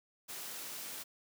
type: noise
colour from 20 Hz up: white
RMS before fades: -44 dBFS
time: 0.28-1.04 s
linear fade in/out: 20 ms
effects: high-pass 150 Hz 12 dB/octave